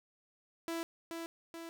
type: tone with echo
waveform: sawtooth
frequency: 332.1 Hz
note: E4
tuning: 13 cents sharp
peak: -32 dBFS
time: 0.68-0.83 s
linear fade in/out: 0 ms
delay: 430 ms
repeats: 2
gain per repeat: -4 dB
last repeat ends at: 1.69 s
effects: none